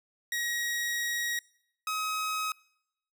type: tone pair in turn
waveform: sawtooth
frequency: 1897 / 1270.1 Hz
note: A#6 / D#6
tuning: +30 / +35 cents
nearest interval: perfect fifth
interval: 695 cents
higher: first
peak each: -26 dBFS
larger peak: neither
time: 0.32-1.39 / 1.87-2.52 s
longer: first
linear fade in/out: 2 ms
effects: noise-tail reverb RT60 0.8 s tail -25 dB re dry